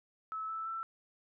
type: tone with pitch steps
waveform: sine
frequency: 1300 / 1316.6 / 1333.5 Hz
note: E6 / E6 / E6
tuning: -24 / -3 / +20 cents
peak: -36 dBFS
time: 0.32-0.83 s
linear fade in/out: 0 ms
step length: 170 ms
effects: none